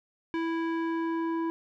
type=tone with low-pass filter sweep; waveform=square; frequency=329.6 Hz; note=E4; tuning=in tune; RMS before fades=-30 dBFS; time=0.34-1.5 s; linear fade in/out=0 ms; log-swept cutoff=2300 to 1100 Hz; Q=1.2; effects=none